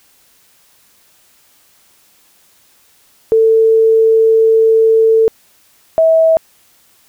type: tone pair in turn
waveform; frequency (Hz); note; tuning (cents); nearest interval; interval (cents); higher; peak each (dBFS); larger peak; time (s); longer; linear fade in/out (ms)
sine; 446.4 / 647.5; A4 / E5; +25 / -31; tritone; 644; second; -6; neither; 3.32-5.28 / 5.98-6.37; first; 0
effects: white hiss -51 dBFS RMS until 7.08 s